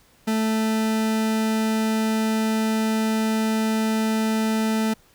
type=tone; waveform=40% pulse; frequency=220 Hz; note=A3; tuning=in tune; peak=-19 dBFS; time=0.27-4.94 s; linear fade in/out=10 ms; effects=pink hiss -57 dBFS RMS until 5.14 s